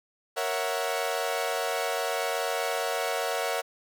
sawtooth chord, F# dominant seventh, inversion first, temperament equal, 466.2 / 554.4 / 659.3 / 740 Hz, A#4 / C#5 / E5 / F#5, 0 / 0 / 0 / 0 cents, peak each -29 dBFS, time 0.36-3.62 s, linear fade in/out 20 ms, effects none

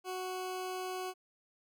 20% pulse tone, 370 Hz, F#4, in tune, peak -32 dBFS, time 0.04-1.14 s, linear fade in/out 50 ms, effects none

